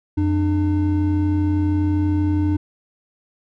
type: tone pair together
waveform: triangle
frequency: 89.4 / 300.7 Hz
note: F2 / D4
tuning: +41 / +41 cents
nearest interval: octave + major sixth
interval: 2100 cents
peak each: -17 dBFS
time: 0.17-2.57 s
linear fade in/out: 10 ms
effects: none